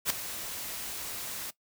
white noise with ADSR envelope, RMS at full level -25 dBFS, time 0.05-1.51 s, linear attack 53 ms, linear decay 3 ms, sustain -13 dB, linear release 14 ms, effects noise-tail reverb RT60 0.1 s tail -18 dB re dry

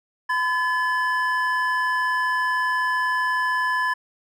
triangle tone pair together, 1010.7 / 1722 Hz, B5 / A6, +40 / -38 cents, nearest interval major sixth, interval 922 cents, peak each -21 dBFS, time 0.29-3.94 s, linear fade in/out 10 ms, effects none

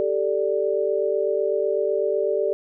sine chord, G suspended second, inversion none, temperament equal, 392 / 440 / 587.3 Hz, G4 / A4 / D5, 0 / 0 / 0 cents, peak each -24 dBFS, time 0-2.53 s, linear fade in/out 0 ms, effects none

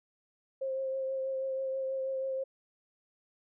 sine tone with vibrato, 531 Hz, C5, 25 cents sharp, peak -31 dBFS, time 0.61-2.44 s, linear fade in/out 10 ms, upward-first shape triangle, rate 6.2 Hz, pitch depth 20 cents each way, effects none

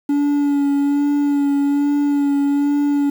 triangle tone with vibrato, 285.4 Hz, D4, 49 cents flat, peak -12 dBFS, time 0.09-3.1 s, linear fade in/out 5 ms, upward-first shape sine, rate 1.2 Hz, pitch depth 20 cents each way, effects 7-bit

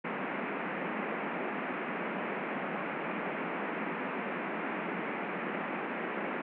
pink band-pass noise, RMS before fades -36 dBFS, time 0.04-6.42 s, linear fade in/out 10 ms, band 180 to 2500 Hz, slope 48 dB/octave, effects none

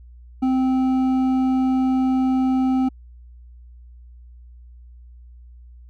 sine tone with hard clipping, 260 Hz, C4, 11 cents flat, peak -18 dBFS, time 0.42-2.89 s, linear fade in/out 10 ms, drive 7 dB, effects added 60 Hz sine -41 dBFS peak until 5.89 s

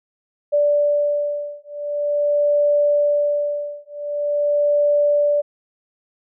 sine beating tone pair, 584 / 584.45 Hz, D5 / D5, -10 / -9 cents, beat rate 0.45 Hz, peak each -19 dBFS, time 0.52-5.42 s, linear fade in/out 20 ms, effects none

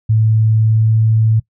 sine tone with pitch glide, 110 to 110.77 Hz, A2 to A2, 0 to +12 cents, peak -9 dBFS, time 0.09-1.4 s, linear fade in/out 10 ms, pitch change +12 cents, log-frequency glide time 0.58-0.93 s, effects noise-tail reverb RT60 0.1 s tail -21 dB re dry

